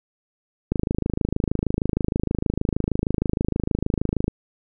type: click train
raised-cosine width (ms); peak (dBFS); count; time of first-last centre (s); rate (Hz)
3; -8; 95; 0.72-4.281; 26.4
effects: none